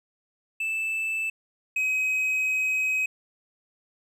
triangle tone pair in turn, 2637 / 2533 Hz, E7 / D#7, 0 / +30 cents, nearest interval minor second, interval 70 cents, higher first, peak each -24 / -21 dBFS, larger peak second, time 0.6-1.3 / 1.76-3.06 s, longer second, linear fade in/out 5 ms, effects none

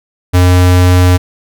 square tone, 90.1 Hz, F#2, 45 cents flat, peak -5 dBFS, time 0.33-1.18 s, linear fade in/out 20 ms, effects none

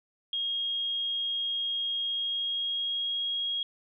sine tone with pitch glide, 3260 to 3283 Hz, G#7 to G#7, -33 to -21 cents, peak -28 dBFS, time 0.33-3.63 s, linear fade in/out 2 ms, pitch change +12 cents, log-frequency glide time 2.03-3.23 s, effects none

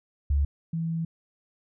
sine tone pair in turn, 71.1 / 164.39 Hz, C#2 / E3, +45 / -4 cents, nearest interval octave + minor third, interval 1451 cents, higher second, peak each -20 / -26 dBFS, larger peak first, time 0.3-0.45 / 0.73-1.05 s, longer second, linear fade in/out 5 ms, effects none

